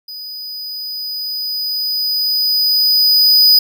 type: tone with level ramp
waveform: square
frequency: 4971 Hz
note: D#8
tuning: 2 cents flat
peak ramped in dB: -28 to -6 dBFS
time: 0.08-3.59 s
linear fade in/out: 5 ms
effects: none